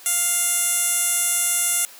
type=tone with band-pass filter; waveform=15% pulse; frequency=698.5 Hz; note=F5; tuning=in tune; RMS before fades=-21 dBFS; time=0.06-1.85 s; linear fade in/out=0 ms; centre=9900 Hz; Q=4.9; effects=white hiss -44 dBFS RMS until 1.99 s + high-pass 300 Hz 12 dB/octave